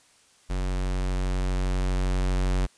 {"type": "tone with level ramp", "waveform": "square", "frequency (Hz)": 46.25, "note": "F#1", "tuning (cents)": 0, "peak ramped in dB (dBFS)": [-26, -22], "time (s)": [0.49, 2.67], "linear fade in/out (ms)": 20, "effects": ["white hiss -59 dBFS RMS until 2.77 s", "resampled to 22050 Hz"]}